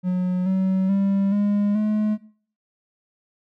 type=tone with pitch steps; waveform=triangle; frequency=181.9 / 189.19 / 196.77 / 204.6 / 212.8 Hz; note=F#3 / F#3 / G3 / G#3 / G#3; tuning=-29 / +39 / +7 / -26 / +42 cents; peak=-16 dBFS; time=0.03-2.18 s; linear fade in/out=50 ms; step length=430 ms; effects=noise-tail reverb RT60 0.5 s tail -19 dB re dry